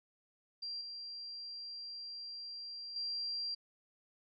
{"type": "tone with level steps", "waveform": "sine", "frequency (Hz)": 4741, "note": "D8", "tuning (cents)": 16, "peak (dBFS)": [-39, -43, -36], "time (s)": [0.62, 3.55], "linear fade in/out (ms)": 10, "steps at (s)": [0.81, 2.96], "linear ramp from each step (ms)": 2, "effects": []}